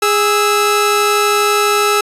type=tone pair together; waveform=sawtooth; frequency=412.6 / 1310 Hz; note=G#4 / E6; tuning=-11 / -11 cents; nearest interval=octave + minor sixth; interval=2000 cents; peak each=-10 dBFS; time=0.02-2.01 s; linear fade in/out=5 ms; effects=resampled to 32000 Hz